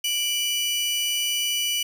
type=tone pair together; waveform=sawtooth; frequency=2349 / 2957 Hz; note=D7 / F#7; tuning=0 / -2 cents; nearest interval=major third; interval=398 cents; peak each=-28 / -20 dBFS; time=0.04-1.83 s; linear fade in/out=5 ms; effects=none